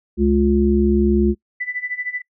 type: harmonic tone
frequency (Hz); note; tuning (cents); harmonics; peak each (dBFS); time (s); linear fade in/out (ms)
70.5; C#2; +30; 1 / 3 / 5; -19 / -16 / -17; 0.17-1.35; 50
type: tone with tremolo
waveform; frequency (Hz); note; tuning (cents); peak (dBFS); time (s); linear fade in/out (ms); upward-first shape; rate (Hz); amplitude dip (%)
sine; 1988; B6; +11; -20; 1.6-2.22; 10; sine; 13; 85
effects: noise-tail reverb RT60 0.1 s tail -24 dB re dry